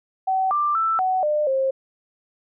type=tone with pitch steps; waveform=sine; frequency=760 / 1183 / 1326 / 748 / 601 / 533 Hz; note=F#5 / D6 / E6 / F#5 / D5 / C5; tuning=+46 / +12 / +10 / +19 / +40 / +32 cents; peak=-18 dBFS; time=0.27-1.71 s; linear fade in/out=10 ms; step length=240 ms; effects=none